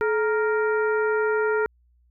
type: harmonic tone with a mistuned harmonic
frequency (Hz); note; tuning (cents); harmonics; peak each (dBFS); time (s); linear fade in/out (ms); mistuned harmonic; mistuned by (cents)
466.2; A#4; 0; 1 / 2 / 3 / 4 / 5; -21 / -30 / -27 / -35 / -43; 0.01-1.66; 0; 1; -140
effects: added 60 Hz sine -58 dBFS peak until 2.1 s